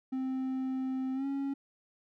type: tone with pitch glide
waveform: triangle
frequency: 261.6 to 275.9 Hz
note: C4 to C#4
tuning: 0 to -8 cents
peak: -29 dBFS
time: 0.12-1.54 s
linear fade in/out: 10 ms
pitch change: +92 cents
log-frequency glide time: 1.14-1.26 s
effects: none